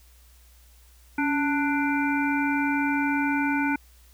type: harmonic tone with a mistuned harmonic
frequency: 295.3 Hz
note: D4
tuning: 10 cents sharp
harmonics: 1 / 3 / 5 / 7 / 8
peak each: -24 / -29 / -29 / -37 / -32 dBFS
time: 1.18-3.76 s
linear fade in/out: 5 ms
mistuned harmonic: 1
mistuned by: -78 cents
effects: added 60 Hz sine -52 dBFS peak until 4.13 s + white hiss -59 dBFS RMS until 4.13 s